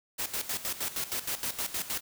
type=noise with tremolo; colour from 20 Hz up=white; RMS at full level=-32 dBFS; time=0.18-2.01 s; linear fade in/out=20 ms; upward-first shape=square; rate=6.4 Hz; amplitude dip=75%; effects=none